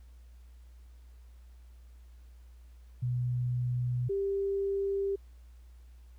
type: tone pair in turn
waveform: sine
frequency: 123.47 / 394.6 Hz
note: B2 / G4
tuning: 0 / +11 cents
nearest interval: octave + minor sixth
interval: 2011 cents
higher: second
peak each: -28 dBFS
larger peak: neither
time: 3.02-4.09 / 4.09-5.16 s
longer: neither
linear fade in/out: 10 ms
effects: added 60 Hz sine -50 dBFS peak until 6.18 s + pink hiss -70 dBFS RMS until 6.18 s